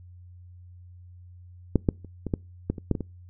clicks, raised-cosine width 3 ms, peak -6 / -7 / -30 / -17 / -11 / -12 / -23 / -9 / -16 / -18 dBFS, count 10, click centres 1.757 / 1.888 / 2.047 / 2.267 / 2.338 / 2.7 / 2.782 / 2.913 / 2.952 / 3.007 s, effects noise-tail reverb RT60 0.3 s tail -26 dB re dry + added 89 Hz sine -45 dBFS peak until 3.29 s

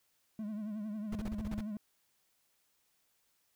triangle tone with vibrato, 212 Hz, G#3, 36 cents sharp, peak -35 dBFS, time 0.39-1.77 s, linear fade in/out 2 ms, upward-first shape triangle, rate 11 Hz, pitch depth 86 cents each way
brown noise bursts, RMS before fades -39 dBFS, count 8, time 1.12-1.61 s, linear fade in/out 5 ms, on 35 ms, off 30 ms
effects white hiss -75 dBFS RMS until 3.55 s

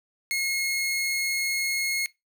sawtooth tone, 2163 Hz, C#7, 43 cents flat, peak -21 dBFS, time 0.31-2.06 s, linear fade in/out 0 ms, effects noise-tail reverb RT60 0.2 s tail -21 dB re dry

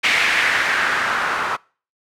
blue noise with low-pass filter sweep, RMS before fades -19 dBFS, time 0.03-1.57 s, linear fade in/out 20 ms, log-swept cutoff 2300 to 1200 Hz, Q 2.6, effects noise-tail reverb RT60 0.4 s tail -25 dB re dry

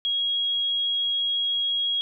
sine tone, 3298 Hz, G#7, 13 cents flat, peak -22 dBFS, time 0.05-2.01 s, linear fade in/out 0 ms, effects none

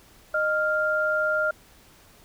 sine tone pair together, 616.9 / 1396.9 Hz, D#5 / F6, -15 / 0 cents, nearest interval octave + major second, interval 1415 cents, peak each -25 / -23 dBFS, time 0.34-1.51 s, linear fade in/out 5 ms, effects pink hiss -54 dBFS RMS until 2.24 s

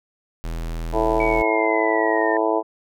square tone, 41.2 Hz, E1, in tune, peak -26 dBFS, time 0.44-1.42 s, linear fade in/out 0 ms
harmonic tone, 109.9 Hz, A2, 2 cents flat, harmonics 3 / 4 / 5 / 6 / 7 / 8 / 9, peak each -24 / -23 / -28 / -23 / -29 / -26 / -27 dBFS, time 0.92-2.63 s, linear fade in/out 50 ms
sine exponential sweep, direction down, 2282 to 1800 Hz, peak -24 dBFS, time 1.2-2.37 s, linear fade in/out 2 ms
effects none

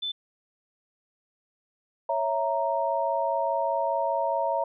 sine tone, 3518 Hz, A7, 1 cent flat, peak -28 dBFS, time 0.02-0.12 s, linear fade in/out 10 ms
sine chord, A# diminished, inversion first, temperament equal, 554.4 / 659.3 / 932.3 Hz, C#5 / E5 / A#5, 0 / 0 / 0 cents, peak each -29 / -28 / -27 dBFS, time 2.09-4.64 s, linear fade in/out 5 ms
effects none

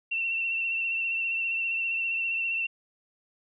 sine tone with vibrato, 2705 Hz, E7, 44 cents sharp, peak -26 dBFS, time 0.11-2.67 s, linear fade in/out 10 ms, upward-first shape sine, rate 15 Hz, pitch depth 29 cents each way, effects none

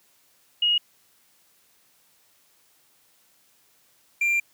sine / triangle tone pair in turn, 2879 / 2378 Hz, F#7 / D7, -48 / +21 cents, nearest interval minor third, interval 331 cents, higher first, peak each -18 dBFS, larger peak neither, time 0.62-0.78 / 4.21-4.4 s, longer second, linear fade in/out 5 ms, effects white hiss -62 dBFS RMS until 4.53 s + high-pass 80 Hz 12 dB/octave

